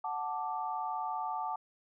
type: chord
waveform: sine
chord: D major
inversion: first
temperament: equal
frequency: 740 / 880 / 1174.7 Hz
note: F#5 / A5 / D6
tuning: 0 / 0 / 0 cents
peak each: -38 / -36 / -39 dBFS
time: 0.04-1.56 s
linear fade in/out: 5 ms
effects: none